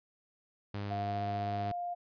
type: tone with pitch glide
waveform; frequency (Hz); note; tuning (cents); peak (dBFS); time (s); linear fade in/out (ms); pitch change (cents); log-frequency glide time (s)
sawtooth; 101.7 to 102.7; G#2 to G#2; -36 to -19; -32; 0.74-1.72; 5; +17; 0.93-1.21
type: tone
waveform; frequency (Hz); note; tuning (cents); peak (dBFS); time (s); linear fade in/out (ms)
sine; 703; F5; +11; -34; 0.9-1.95; 20
effects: resampled to 11025 Hz